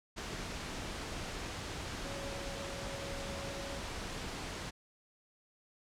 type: tone in noise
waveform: sine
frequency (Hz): 554.4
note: C#5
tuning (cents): 0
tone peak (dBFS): -45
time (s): 2.04-3.8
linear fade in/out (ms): 20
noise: pink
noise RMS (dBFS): -41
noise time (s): 0.16-4.71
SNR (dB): -7
effects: low-pass 7000 Hz 12 dB/octave